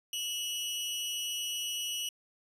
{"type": "tone with amplitude modulation", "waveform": "sawtooth", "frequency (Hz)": 2923, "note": "F#7", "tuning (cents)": -22, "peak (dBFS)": -27, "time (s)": [0.13, 2.09], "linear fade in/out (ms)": 2, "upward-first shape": "sine", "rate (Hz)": 267, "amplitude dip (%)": 65, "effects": ["resampled to 32000 Hz"]}